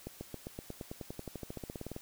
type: accelerating click train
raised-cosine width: 2 ms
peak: -27 dBFS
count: 23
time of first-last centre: 0.07-1.964 s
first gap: 140 ms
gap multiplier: 0.95
effects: white hiss -55 dBFS RMS until 2.01 s